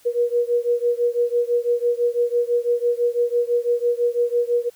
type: beating tone pair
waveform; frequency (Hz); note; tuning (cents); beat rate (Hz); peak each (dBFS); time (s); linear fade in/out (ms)
sine; 477 / 483; A#4 / B4; +40 / -39; 6; -20 / -21; 0.05-4.7; 20
effects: white hiss -54 dBFS RMS until 4.75 s